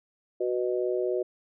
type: harmonic tone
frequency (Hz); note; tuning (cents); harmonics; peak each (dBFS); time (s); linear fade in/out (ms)
123.47; B2; 0; 3 / 4 / 5; -27 / -31 / -32; 0.4-1.23; 10
effects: none